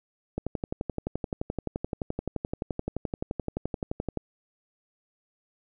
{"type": "click train", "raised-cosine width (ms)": 2, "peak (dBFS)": -16, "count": 45, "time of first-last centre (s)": [0.38, 4.173], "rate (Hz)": 11.6, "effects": []}